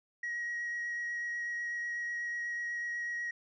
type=tone with vibrato; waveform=sine; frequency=1899 Hz; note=A#6; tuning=32 cents sharp; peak=-32 dBFS; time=0.23-3.31 s; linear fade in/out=5 ms; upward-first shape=triangle; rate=8.1 Hz; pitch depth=12 cents each way; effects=tanh soft clip ceiling -32 dBFS